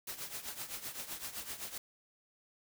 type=noise with tremolo; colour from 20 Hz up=white; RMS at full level=-40 dBFS; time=0.07-1.78 s; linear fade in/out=5 ms; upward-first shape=triangle; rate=7.8 Hz; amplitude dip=80%; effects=none